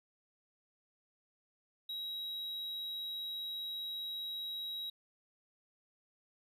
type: tone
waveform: triangle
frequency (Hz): 3845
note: B7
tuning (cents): -47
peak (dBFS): -37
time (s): 1.89-4.9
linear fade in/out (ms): 5
effects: none